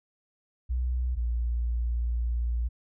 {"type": "tone pair in turn", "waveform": "sine", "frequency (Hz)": [62, 58.85], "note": ["B1", "A#1"], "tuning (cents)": [7, 17], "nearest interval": "minor second", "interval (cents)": 90, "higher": "first", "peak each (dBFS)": -25, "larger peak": "neither", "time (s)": [[0.69, 1.16], [1.16, 2.69]], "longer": "second", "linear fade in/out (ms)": 20, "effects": []}